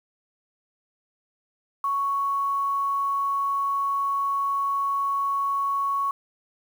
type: tone with quantisation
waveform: sine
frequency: 1111 Hz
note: C#6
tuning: 4 cents sharp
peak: -22 dBFS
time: 1.84-6.11 s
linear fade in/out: 2 ms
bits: 8
effects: none